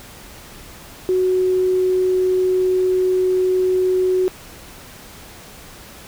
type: tone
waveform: sine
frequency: 370 Hz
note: F#4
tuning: in tune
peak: -14 dBFS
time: 1.09-4.28 s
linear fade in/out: 0 ms
effects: pink hiss -40 dBFS RMS until 6.07 s